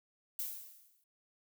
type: noise with exponential decay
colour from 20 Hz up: violet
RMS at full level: -36 dBFS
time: 0.39-1.04 s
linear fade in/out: 1 ms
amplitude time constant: 140 ms
effects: none